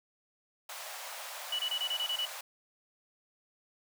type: high-pass noise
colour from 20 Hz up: pink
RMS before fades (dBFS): -43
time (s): 0.69-2.41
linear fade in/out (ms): 5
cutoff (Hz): 580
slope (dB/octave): 48
type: tone bursts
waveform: sine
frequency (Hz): 2954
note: F#7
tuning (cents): -3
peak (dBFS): -30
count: 8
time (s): 1.52-2.255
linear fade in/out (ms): 5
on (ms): 70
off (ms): 25
effects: none